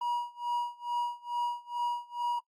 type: tone with tremolo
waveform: triangle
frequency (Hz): 960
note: B5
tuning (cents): -49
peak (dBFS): -25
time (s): 0.01-2.39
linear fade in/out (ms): 5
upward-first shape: sine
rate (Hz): 2.3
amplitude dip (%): 95
effects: noise-tail reverb RT60 0.1 s tail -17 dB re dry + AAC 48 kbps